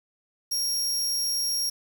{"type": "tone", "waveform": "sawtooth", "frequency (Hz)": 5588, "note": "F8", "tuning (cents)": 0, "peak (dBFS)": -22, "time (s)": [0.51, 1.7], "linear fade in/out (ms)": 10, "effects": ["8-bit"]}